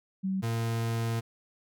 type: tone pair in turn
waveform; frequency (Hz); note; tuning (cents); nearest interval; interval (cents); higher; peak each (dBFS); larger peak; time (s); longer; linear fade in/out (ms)
sine / 40% pulse; 190.8 / 114.68; G3 / A#2; -47 / -28; major sixth; 881; first; -27; neither; 0.23-0.42 / 0.42-1.21; second; 20
effects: none